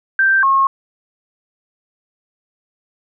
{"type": "tone pair in turn", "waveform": "sine", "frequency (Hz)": [1568, 1083.9], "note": ["G6", "C#6"], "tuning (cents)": [0, -39], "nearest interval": "tritone", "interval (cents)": 639, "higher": "first", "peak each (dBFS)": -10, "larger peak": "neither", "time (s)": [[0.19, 0.43], [0.43, 0.67]], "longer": "neither", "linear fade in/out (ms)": 2, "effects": []}